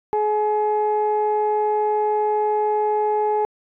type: tone pair together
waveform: sine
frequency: 423.6 / 847.2 Hz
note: G#4 / G#5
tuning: +34 / +34 cents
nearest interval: octave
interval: 1200 cents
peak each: -19 dBFS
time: 0.13-3.45 s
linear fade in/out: 0 ms
effects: tanh soft clip ceiling -12 dBFS